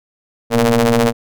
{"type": "ring-modulated tone", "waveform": "sawtooth", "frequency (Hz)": 114.9, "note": "A#2", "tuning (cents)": -25, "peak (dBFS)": -4, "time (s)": [0.5, 1.13], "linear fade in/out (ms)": 50, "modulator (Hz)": 352, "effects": []}